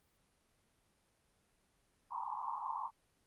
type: band-pass noise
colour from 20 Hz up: pink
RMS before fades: -41 dBFS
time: 2.1-2.91 s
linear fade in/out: 50 ms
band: 840 to 1100 Hz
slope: 96 dB/octave
effects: pink hiss -75 dBFS RMS until 3.26 s + Opus 32 kbps